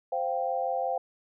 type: chord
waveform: sine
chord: C suspended fourth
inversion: none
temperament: equal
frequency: 523.3 / 698.5 / 784 Hz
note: C5 / F5 / G5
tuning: 0 / 0 / 0 cents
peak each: -31 dBFS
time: 0.12-0.98 s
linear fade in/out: 5 ms
effects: none